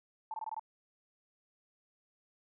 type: tone bursts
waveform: sine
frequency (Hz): 880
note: A5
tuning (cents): 0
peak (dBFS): -36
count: 6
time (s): 0.31-0.595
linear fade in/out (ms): 2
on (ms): 30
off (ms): 21
effects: none